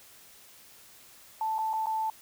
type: tone with dropouts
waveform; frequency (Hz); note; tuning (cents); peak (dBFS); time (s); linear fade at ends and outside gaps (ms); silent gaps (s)
sine; 880; A5; 0; -27; 1.41-2.1; 2; 1.583-1.588 / 1.732-1.736 / 1.859-1.868
effects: white hiss -54 dBFS RMS until 2.21 s